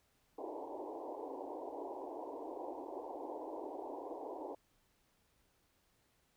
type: band-pass noise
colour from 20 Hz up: pink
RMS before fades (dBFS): -45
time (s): 0.38-4.55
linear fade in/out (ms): 5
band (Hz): 280 to 980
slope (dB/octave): 96
effects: pink hiss -75 dBFS RMS until 6.36 s